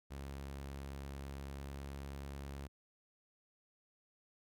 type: tone with pitch glide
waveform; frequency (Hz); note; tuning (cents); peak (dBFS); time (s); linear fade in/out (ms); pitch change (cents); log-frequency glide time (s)
sawtooth; 69 to 69.4; C#2 to C#2; -7 to +3; -40; 0.1-2.68; 20; +10; 1.52-1.8
effects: none